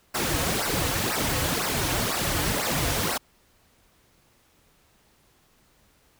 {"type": "noise with flanger", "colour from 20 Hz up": "pink", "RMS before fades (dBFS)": -26, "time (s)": [0.14, 3.18], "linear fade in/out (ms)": 10, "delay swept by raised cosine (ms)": [0.29, 5.19], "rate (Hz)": 2, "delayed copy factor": -0.85, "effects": ["pink hiss -62 dBFS RMS until 6.19 s"]}